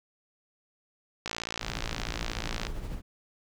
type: click train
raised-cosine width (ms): 0.2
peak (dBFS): -15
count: 81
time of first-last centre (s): 1.26-2.668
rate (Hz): 56.8
type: noise with tremolo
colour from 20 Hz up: brown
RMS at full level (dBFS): -34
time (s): 1.6-3.02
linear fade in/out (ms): 50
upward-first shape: sine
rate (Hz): 13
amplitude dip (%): 45
effects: none